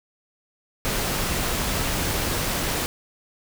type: noise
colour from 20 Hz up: pink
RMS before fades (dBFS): -25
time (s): 0.85-2.86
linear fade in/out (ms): 0
effects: none